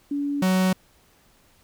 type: tone pair in turn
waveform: sine / 45% pulse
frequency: 285.5 / 186.43 Hz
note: D4 / F#3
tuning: -49 / +13 cents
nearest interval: perfect fifth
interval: 738 cents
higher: first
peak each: -23 / -18 dBFS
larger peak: second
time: 0.11-0.42 / 0.42-0.73 s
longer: neither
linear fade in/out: 5 ms
effects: pink hiss -59 dBFS RMS until 1.63 s